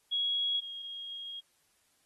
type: tone pair in turn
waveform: sine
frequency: 3322 / 3269 Hz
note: G#7 / G#7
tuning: 0 / -28 cents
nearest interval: unison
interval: 28 cents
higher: first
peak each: -28 / -39 dBFS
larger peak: first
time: 0.11-0.61 / 0.61-1.41 s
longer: second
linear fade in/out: 20 ms
effects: white hiss -71 dBFS RMS until 2.05 s + AAC 32 kbps